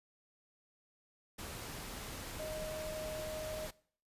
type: tone in noise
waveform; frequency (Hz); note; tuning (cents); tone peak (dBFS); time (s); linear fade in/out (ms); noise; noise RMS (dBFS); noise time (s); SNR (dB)
sine; 622.3; D#5; 0; -40; 2.39-3.67; 10; pink; -45; 1.38-3.71; +2
effects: noise-tail reverb RT60 0.5 s tail -21 dB re dry + resampled to 32000 Hz